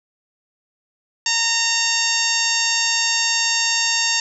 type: harmonic tone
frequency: 919 Hz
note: A#5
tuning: 25 cents flat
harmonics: 1 / 2 / 3 / 4 / 5 / 6 / 7 / 8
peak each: -29 / -25 / -24 / -27 / -24 / -24 / -24 / -27 dBFS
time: 1.26-4.2 s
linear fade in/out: 2 ms
effects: none